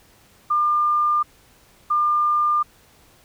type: tone pair in turn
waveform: sine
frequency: 1200 / 1200 Hz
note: D6 / D6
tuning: +37 / +37 cents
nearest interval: unison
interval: 0 cents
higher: neither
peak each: -16 dBFS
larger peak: neither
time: 0.5-1.23 / 1.9-2.63 s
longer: neither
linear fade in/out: 10 ms
effects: pink hiss -54 dBFS RMS until 3.24 s